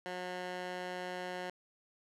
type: tone with band-pass filter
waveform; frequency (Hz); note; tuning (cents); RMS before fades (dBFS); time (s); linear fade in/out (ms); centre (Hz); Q
15% pulse; 181.1; F#3; -37; -41; 0.06-1.5; 0; 1400; 0.53
effects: none